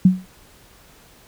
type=tone with exponential decay; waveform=sine; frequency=185 Hz; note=F#3; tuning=in tune; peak=-5 dBFS; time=0.05-0.26 s; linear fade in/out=5 ms; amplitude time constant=44 ms; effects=pink hiss -50 dBFS RMS until 1.27 s